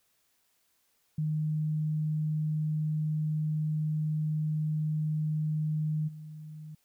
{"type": "tone with level steps", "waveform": "sine", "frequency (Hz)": 154, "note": "D#3", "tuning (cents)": -17, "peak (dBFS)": [-27, -41], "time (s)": [1.18, 6.75], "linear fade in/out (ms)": 5, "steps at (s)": 6.07, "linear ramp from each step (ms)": 20, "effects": ["white hiss -72 dBFS RMS until 6.84 s"]}